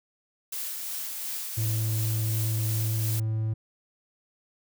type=noise with tremolo; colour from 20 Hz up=blue; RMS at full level=-33 dBFS; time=0.52-3.2 s; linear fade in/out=5 ms; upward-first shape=sine; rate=2.8 Hz; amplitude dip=25%
type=tone; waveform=triangle; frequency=110 Hz; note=A2; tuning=in tune; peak=-23 dBFS; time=1.57-3.54 s; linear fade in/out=10 ms
effects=none